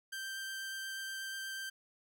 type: tone with vibrato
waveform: sawtooth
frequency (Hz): 1568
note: G6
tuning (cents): 0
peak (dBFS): -36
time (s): 0.12-1.7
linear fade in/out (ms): 10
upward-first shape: triangle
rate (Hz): 8.3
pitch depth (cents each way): 10
effects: none